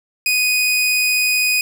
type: tone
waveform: sawtooth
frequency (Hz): 2489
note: D#7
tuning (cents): 0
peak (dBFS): -11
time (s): 0.26-1.61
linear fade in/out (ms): 2
effects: none